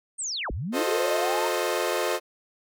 sine linear two-way sweep, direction down then up, 8830 to 37.57 to 953 Hz, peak -28 dBFS, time 0.18-1.49 s, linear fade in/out 20 ms, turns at 0.51 s
sawtooth chord, F dominant seventh, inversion none, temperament equal with one note detuned, 357.6 / 440 / 523.3 / 622.3 Hz, F4 / A4 / C5 / Eb5, +41 / 0 / 0 / 0 cents, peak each -26 dBFS, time 0.72-2.2 s, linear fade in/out 50 ms
effects none

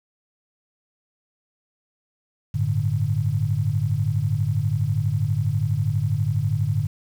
sine chord, G suspended second, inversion none, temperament just, 98 / 110.25 / 147 Hz, G2 / A2 / D3, 0 / +4 / +2 cents, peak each -25 / -23 / -24 dBFS, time 2.54-6.87 s, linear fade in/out 10 ms, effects 8-bit

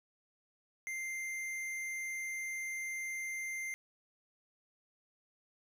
triangle tone with hard clipping, 2093 Hz, C7, in tune, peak -39 dBFS, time 0.87-3.74 s, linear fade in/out 0 ms, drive 15 dB, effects none

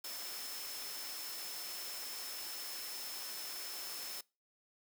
sine tone in noise, 5274 Hz, E8, in tune, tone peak -47 dBFS, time 0.04-4.21 s, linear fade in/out 5 ms, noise white, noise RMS -45 dBFS, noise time 0.04-4.21 s, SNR -5 dB, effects noise-tail reverb RT60 0.3 s tail -24 dB re dry + high-pass 300 Hz 12 dB/octave

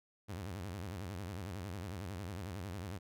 sawtooth tone with vibrato, 94 Hz, F#2, 28 cents sharp, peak -37 dBFS, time 0.28-2.99 s, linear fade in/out 20 ms, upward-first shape sine, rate 11 Hz, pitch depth 210 cents each way, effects none

